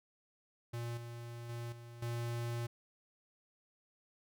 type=tone with level steps; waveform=square; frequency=118.2 Hz; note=A#2; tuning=24 cents sharp; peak=-39 / -45 / -41 / -50 / -37 dBFS; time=0.73-2.67 s; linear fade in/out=10 ms; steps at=0.97 / 1.49 / 1.72 / 2.02 s; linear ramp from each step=5 ms; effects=none